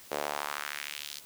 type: tone with high-pass filter sweep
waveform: sawtooth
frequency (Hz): 73.1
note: D2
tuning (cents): -7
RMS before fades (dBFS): -37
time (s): 0.11-1.2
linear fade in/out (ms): 10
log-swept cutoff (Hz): 490 to 4400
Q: 1.7
effects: white hiss -52 dBFS RMS until 1.25 s